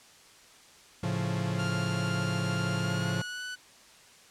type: chord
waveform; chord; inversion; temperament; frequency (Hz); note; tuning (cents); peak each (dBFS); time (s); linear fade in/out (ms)
45% pulse; A augmented; none; equal; 110 / 138.59 / 174.61; A2 / C#3 / E#3; 0 / 0 / 0; -33 / -34 / -32; 1.03-3.22; 5
type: tone with pitch glide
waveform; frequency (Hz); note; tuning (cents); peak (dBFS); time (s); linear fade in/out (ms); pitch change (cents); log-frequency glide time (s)
sawtooth; 1399 to 1490.8; F6 to F#6; +3 to +13; -32; 1.58-3.56; 20; +110; 2.76-3.44
effects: white hiss -55 dBFS RMS until 4.3 s + low-pass 8000 Hz 12 dB/octave